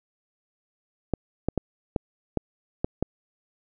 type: clicks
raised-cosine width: 2 ms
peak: -10 dBFS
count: 7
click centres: 1.137 / 1.486 / 1.577 / 1.962 / 2.373 / 2.845 / 3.026 s
effects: none